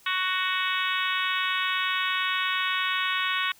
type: harmonic tone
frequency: 371.5 Hz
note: F#4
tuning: 7 cents sharp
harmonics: 3 / 4 / 5 / 6 / 7 / 8 / 9 / 10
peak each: -30 / -31 / -32 / -33 / -33 / -34 / -35 / -35 dBFS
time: 0.06-3.52 s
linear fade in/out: 5 ms
effects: white hiss -56 dBFS RMS until 3.59 s